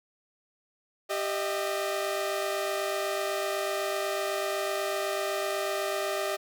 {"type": "tone cluster", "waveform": "sawtooth", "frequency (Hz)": [391.8, 613, 661], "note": ["G4", "D#5", "E5"], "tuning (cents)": [-1, -26, 5], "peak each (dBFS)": [-29, -27, -33], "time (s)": [1.09, 6.37], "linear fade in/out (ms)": 20, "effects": []}